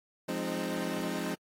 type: chord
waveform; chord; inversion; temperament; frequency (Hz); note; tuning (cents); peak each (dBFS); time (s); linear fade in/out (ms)
25% pulse; F minor seventh; none; equal with one note detuned; 174.61 / 207.7 / 261.6 / 307; F3 / Ab3 / C4 / Eb4; 0 / 0 / 0 / -23; -34; 0.28-1.35; 10
effects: AAC 48 kbps